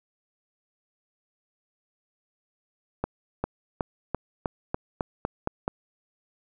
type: accelerating click train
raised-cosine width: 1 ms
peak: -12 dBFS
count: 10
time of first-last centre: 3.04-5.679 s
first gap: 400 ms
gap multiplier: 0.92
effects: none